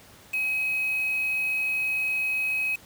sine tone with quantisation, 2543 Hz, D#7, 37 cents sharp, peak -24 dBFS, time 0.33-2.76 s, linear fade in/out 10 ms, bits 6, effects pink hiss -51 dBFS RMS until 2.85 s + high-pass 60 Hz 12 dB/octave

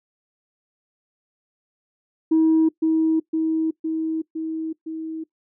sine tone with echo, 320 Hz, D#4, 49 cents sharp, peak -12 dBFS, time 2.31-2.69 s, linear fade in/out 10 ms, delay 510 ms, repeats 5, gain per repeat -3 dB, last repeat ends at 5.24 s, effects noise-tail reverb RT60 0.1 s tail -20 dB re dry + tanh soft clip ceiling -11 dBFS

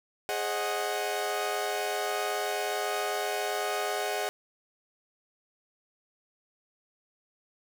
sawtooth chord, Ab dominant seventh, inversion none, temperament equal with one note detuned, 415.3 / 534.6 / 622.3 / 740 Hz, Ab4 / C5 / Eb5 / Gb5, 0 / +37 / 0 / 0 cents, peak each -30 / -35 / -31 / -29 dBFS, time 0.29-4.29 s, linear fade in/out 0 ms, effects none

